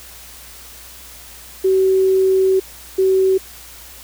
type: tone bursts at uneven times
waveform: sine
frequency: 380 Hz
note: F#4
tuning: 46 cents sharp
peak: -11 dBFS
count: 2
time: 1.64-2.6 / 2.98-3.38 s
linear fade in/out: 10 ms
effects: added 60 Hz sine -45 dBFS peak until 4.03 s + white hiss -39 dBFS RMS until 4.03 s